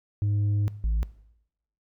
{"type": "tone pair in turn", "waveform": "sine", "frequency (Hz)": [102.9, 54.51], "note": ["G#2", "A1"], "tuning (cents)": [-16, -15], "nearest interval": "major seventh", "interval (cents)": 1099, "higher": "first", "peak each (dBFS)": -19, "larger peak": "neither", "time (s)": [[0.22, 0.68], [0.84, 1.03]], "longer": "first", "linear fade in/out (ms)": 0, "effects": ["noise-tail reverb RT60 0.8 s tail -20 dB re dry", "tanh soft clip ceiling -21 dBFS"]}